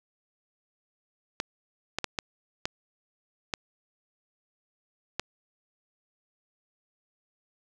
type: clicks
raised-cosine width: 0.2 ms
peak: -11 dBFS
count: 7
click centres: 1.401 / 1.986 / 2.043 / 2.188 / 2.655 / 3.538 / 5.196 s
effects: none